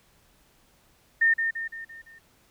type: tone with echo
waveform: sine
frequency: 1820 Hz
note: A#6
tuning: 42 cents flat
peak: -17 dBFS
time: 1.21-1.34 s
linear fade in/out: 10 ms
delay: 170 ms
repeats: 5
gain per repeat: -6 dB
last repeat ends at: 2.19 s
effects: pink hiss -62 dBFS RMS until 2.5 s